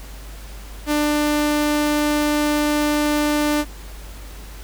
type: tone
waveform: sawtooth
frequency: 297.2 Hz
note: D4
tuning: 21 cents sharp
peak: -13 dBFS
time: 0.86-3.65 s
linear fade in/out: 50 ms
effects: added 50 Hz sine -34 dBFS peak until 4.63 s + pink hiss -42 dBFS RMS until 4.63 s